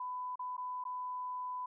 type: tone with dropouts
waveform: sine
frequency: 1000 Hz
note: B5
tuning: 21 cents sharp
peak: -37 dBFS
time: 0-1.66 s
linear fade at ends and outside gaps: 5 ms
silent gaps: 0.357-0.393 / 0.568-0.578 / 0.84-0.851 s
effects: none